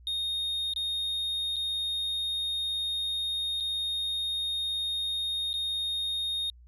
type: tone with dropouts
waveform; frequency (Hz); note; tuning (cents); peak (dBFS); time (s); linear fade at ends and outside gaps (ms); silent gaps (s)
triangle; 3701; A#7; -13; -27; 0.07-6.5; 1; 0.736-0.761 / 1.56-1.565 / 3.602-3.606 / 5.531-5.539
effects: added 60 Hz sine -50 dBFS peak until 6.67 s + resampled to 32000 Hz